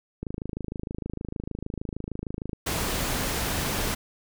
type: click train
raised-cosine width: 3 ms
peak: -19 dBFS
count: 62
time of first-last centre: 0.23-2.532 s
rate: 26.5 Hz
type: noise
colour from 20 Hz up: pink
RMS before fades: -28 dBFS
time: 2.66-3.95 s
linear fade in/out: 10 ms
effects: none